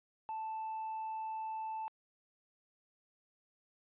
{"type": "tone with tanh clipping", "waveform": "triangle", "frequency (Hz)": 880, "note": "A5", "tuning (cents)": 0, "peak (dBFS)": -38, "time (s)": [0.29, 1.88], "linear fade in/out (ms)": 0, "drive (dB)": 6, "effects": ["resampled to 8000 Hz"]}